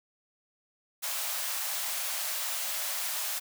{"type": "high-pass noise", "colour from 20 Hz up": "white", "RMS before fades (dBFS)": -33, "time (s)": [1.02, 3.4], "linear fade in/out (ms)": 20, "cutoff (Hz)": 550, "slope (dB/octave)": 96, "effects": []}